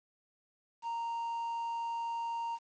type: tone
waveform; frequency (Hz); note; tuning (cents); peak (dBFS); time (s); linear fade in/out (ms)
triangle; 928; A#5; -8; -32; 0.82-2.59; 50
effects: resampled to 16000 Hz + 10-bit